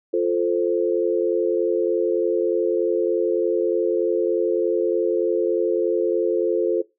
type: chord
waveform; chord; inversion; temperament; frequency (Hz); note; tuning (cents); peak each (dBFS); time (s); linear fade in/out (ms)
sine; F major; none; equal; 349.2 / 440 / 523.3; F4 / A4 / C5; 0 / 0 / 0; -21 / -21 / -25; 0.13-6.82; 10
effects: noise-tail reverb RT60 0.2 s tail -18 dB re dry